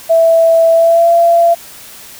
sine tone with pitch glide, 659.3 to 679.8 Hz, E5 to F5, 0 to -47 cents, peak -5 dBFS, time 0.09-1.55 s, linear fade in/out 20 ms, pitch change +53 cents, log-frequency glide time 0.72-1.12 s, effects white hiss -34 dBFS RMS until 2.19 s

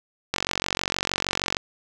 click train, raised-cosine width 0.2 ms, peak -5 dBFS, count 58, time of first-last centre 0.34-1.568 s, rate 46.4 Hz, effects none

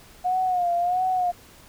sine tone with vibrato, 719 Hz, F#5, 50 cents flat, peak -20 dBFS, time 0.24-1.32 s, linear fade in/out 20 ms, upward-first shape sine, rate 1.5 Hz, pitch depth 67 cents each way, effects pink hiss -50 dBFS RMS until 1.68 s

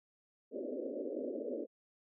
white band-pass noise, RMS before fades -40 dBFS, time 0.51-1.67 s, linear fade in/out 50 ms, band 240 to 590 Hz, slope 96 dB/octave, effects none

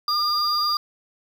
triangle tone pair together, 1208 / 4790 Hz, D6 / D8, +48 / +33 cents, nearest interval 2 octaves, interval 2385 cents, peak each -21 dBFS, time 0.08-0.77 s, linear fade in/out 2 ms, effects 9-bit

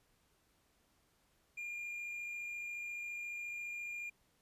triangle tone with amplitude modulation, 2408 Hz, D7, 43 cents sharp, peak -38 dBFS, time 1.57-4.1 s, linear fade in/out 10 ms, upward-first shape sine, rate 54.4 Hz, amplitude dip 25%, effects pink hiss -74 dBFS RMS until 4.41 s + resampled to 32000 Hz

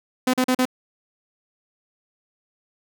sawtooth tone bursts, 254.7 Hz, C4, 46 cents flat, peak -13 dBFS, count 4, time 0.27-0.654 s, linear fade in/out 5 ms, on 66 ms, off 40 ms, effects none

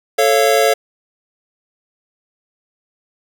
square chord, A augmented, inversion none, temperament just, 440 / 550 / 687.5 Hz, A4 / C#5 / E#5, 0 / -14 / -27 cents, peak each -16 dBFS, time 0.18-0.74 s, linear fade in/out 10 ms, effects none

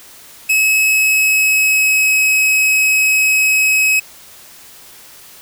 45% pulse tone with pitch glide, 2574 to 2555 Hz, E7 to D#7, -42 to +45 cents, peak -10 dBFS, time 0.49-4 s, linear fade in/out 10 ms, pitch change -13 cents, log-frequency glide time 0.82-2.19 s, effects white hiss -40 dBFS RMS until 5.41 s

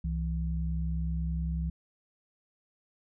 sine tone pair together, 65.4 / 164.8 Hz, C2 / E3, 0 / 0 cents, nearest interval octave + major third, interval 1600 cents, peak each -30 / -33 dBFS, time 0.04-1.7 s, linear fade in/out 5 ms, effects none

